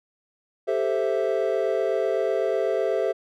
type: chord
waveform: triangle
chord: A minor seventh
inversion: third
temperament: equal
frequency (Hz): 392 / 440 / 523.3 / 659.3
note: G4 / A4 / C5 / E5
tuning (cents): 0 / 0 / 0 / 0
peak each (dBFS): -25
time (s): 0.67-3.13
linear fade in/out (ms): 20
effects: none